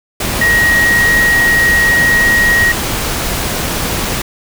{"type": "tone in noise", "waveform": "sine", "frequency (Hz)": 1890, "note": "A#6", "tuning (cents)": 23, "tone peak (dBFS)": -8, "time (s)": [0.41, 2.72], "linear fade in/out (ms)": 5, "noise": "pink", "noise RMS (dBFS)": -17, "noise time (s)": [0.2, 4.22], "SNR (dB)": 6, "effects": []}